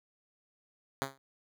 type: tone with exponential decay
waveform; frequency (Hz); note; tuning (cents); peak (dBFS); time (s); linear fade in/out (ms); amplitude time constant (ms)
5% pulse; 136; C#3; -33; -17; 1.02-1.18; 0; 34
effects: none